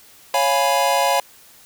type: chord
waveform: square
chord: C# dominant seventh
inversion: none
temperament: equal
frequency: 554.4 / 698.5 / 830.6 / 987.8 Hz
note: C#5 / E#5 / G#5 / B5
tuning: 0 / 0 / 0 / 0 cents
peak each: -22 dBFS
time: 0.34-1.2 s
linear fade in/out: 2 ms
effects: white hiss -48 dBFS RMS until 1.65 s